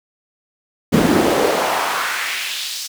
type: noise with high-pass filter sweep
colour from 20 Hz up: brown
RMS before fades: -18 dBFS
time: 0.92-2.88 s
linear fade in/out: 20 ms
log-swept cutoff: 200 to 5300 Hz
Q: 1.8
effects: none